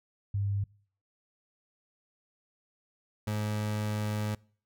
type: tone pair in turn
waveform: sine / 30% pulse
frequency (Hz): 100 / 105.95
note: G2 / G#2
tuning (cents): +35 / +35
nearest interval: minor second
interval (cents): 100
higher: second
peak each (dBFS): -27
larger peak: neither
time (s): 0.34-0.64 / 3.27-4.35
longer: second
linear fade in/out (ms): 5
effects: noise-tail reverb RT60 0.5 s tail -25 dB re dry